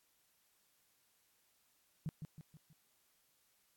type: tone with echo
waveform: sine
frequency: 155.3 Hz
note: D#3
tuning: 3 cents flat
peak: -36 dBFS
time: 2.06-2.09 s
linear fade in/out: 0 ms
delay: 160 ms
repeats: 4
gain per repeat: -6 dB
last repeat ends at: 2.73 s
effects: white hiss -75 dBFS RMS until 3.76 s + AAC 64 kbps